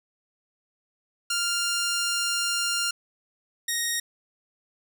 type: tone pair in turn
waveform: 10% pulse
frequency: 1396.9 / 1870 Hz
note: F6 / A#6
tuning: 0 / +5 cents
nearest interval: perfect fourth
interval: 505 cents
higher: second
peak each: -16 dBFS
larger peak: neither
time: 1.3-2.91 / 3.68-4 s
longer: first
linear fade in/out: 5 ms
effects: none